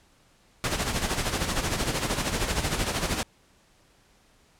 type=noise with tremolo; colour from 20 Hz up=pink; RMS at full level=-25 dBFS; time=0.64-3.23 s; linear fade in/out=0 ms; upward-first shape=sine; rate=13 Hz; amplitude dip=60%; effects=pink hiss -61 dBFS RMS until 4.59 s + low-pass 10000 Hz 12 dB/octave